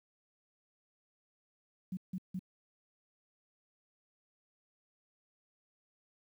sine tone bursts, 185 Hz, F#3, in tune, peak -35 dBFS, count 3, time 1.92-2.393 s, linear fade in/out 5 ms, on 51 ms, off 160 ms, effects 11-bit

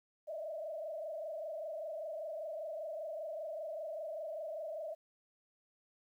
sine tone with frequency modulation, 628 Hz, D#5, 16 cents sharp, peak -39 dBFS, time 0.27-4.95 s, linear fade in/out 20 ms, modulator 25.1 Hz, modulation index 1.6, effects 12-bit

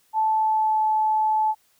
sine tone with pitch glide, 875 to 866.4 Hz, A5 to A5, -10 to -27 cents, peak -18 dBFS, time 0.13-1.55 s, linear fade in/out 50 ms, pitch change -17 cents, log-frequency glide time 0.27-0.84 s, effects white hiss -63 dBFS RMS until 1.79 s

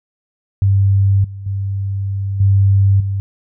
sine tone with level steps, 98.3 Hz, G2, 5 cents sharp, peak -9 / -26 / -17 / -8 / -16 dBFS, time 0.62-3.2 s, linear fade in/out 0 ms, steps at 1.24 / 1.46 / 2.4 / 3 s, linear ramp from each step 5 ms, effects none

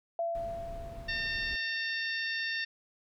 sine tone with exponential decay, 675 Hz, E5, 41 cents sharp, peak -28 dBFS, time 0.19-2.03 s, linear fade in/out 2 ms, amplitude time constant 400 ms
brown noise, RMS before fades -44 dBFS, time 0.35-1.56 s, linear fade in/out 0 ms
harmonic tone, 906 Hz, A#5, 50 cents flat, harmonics 2 / 3 / 4 / 5 / 6, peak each -33 / -39 / -41 / -42 / -43 dBFS, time 1.08-2.65 s, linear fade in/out 10 ms
effects none

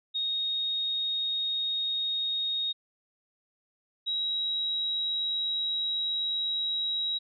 sine tone pair in turn, 3729 / 3847 Hz, A#7 / B7, 0 / -46 cents, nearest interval minor second, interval 54 cents, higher second, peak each -27 dBFS, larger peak neither, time 0.14-2.73 / 4.06-7.19 s, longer second, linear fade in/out 20 ms, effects none

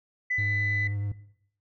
sine tone, 2000 Hz, B6, 21 cents sharp, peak -24 dBFS, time 0.3-0.88 s, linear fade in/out 10 ms
triangle tone with vibrato, 101.7 Hz, G#2, 36 cents flat, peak -25 dBFS, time 0.38-1.12 s, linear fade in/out 5 ms, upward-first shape square, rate 9.4 Hz, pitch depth 16 cents each way
effects noise-tail reverb RT60 0.7 s tail -17 dB re dry + tanh soft clip ceiling -17 dBFS

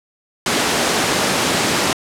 pink high-pass noise, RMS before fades -17 dBFS, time 0.46-1.93 s, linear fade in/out 2 ms, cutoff 200 Hz, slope 12 dB/octave, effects low-pass 9000 Hz 12 dB/octave

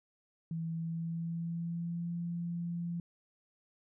sine tone with pitch glide, 164.1 to 171.37 Hz, E3 to F3, -8 to -32 cents, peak -34 dBFS, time 0.51-3 s, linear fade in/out 2 ms, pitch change +76 cents, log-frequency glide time 0.71-2.13 s, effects none

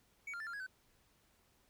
triangle tone with pitch steps, 2251 / 1395 / 1763 / 1390 / 1659 / 1522 Hz, C#7 / F6 / A6 / F6 / G#6 / F#6, +26 / -2 / +3 / -9 / -2 / +48 cents, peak -40 dBFS, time 0.27-0.666 s, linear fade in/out 5 ms, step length 66 ms, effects pink hiss -72 dBFS RMS until 1.69 s

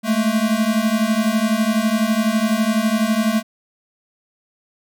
square beating tone pair, 212.8 / 224.8 Hz, G#3 / A3, +42 / +37 cents, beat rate 12 Hz, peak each -20 / -19 dBFS, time 0.03-3.43 s, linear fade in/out 50 ms, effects none

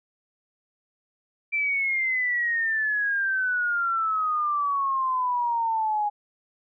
sine exponential sweep, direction down, 2349 to 824 Hz, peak -22 dBFS, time 1.52-6.1 s, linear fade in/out 20 ms, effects none

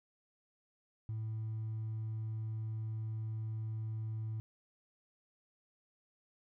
triangle tone with hard clipping, 110 Hz, A2, in tune, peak -36 dBFS, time 1.09-4.4 s, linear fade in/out 0 ms, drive 2 dB, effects none

